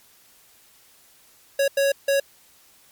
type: tone bursts at uneven times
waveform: square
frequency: 554.4 Hz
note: C#5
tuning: in tune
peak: -18 dBFS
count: 3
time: 1.59-1.68 / 1.77-1.92 / 2.08-2.2 s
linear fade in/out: 5 ms
effects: white hiss -55 dBFS RMS until 2.91 s + MP3 96 kbps